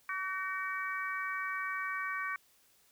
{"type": "harmonic tone with a mistuned harmonic", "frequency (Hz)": 380, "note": "F#4", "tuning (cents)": 46, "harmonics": [3, 4, 5, 6], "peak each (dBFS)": [-38, -39, -40, -41], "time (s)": [0.09, 2.36], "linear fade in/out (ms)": 2, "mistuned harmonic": 5, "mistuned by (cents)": -44, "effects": ["white hiss -67 dBFS RMS until 2.91 s"]}